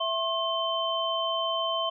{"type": "tone cluster", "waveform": "sine", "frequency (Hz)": [661, 1069, 3087], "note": ["E5", "C6", "G7"], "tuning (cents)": [5, 37, -27], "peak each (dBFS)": -30, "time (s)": [0, 1.9], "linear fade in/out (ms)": 10, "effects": []}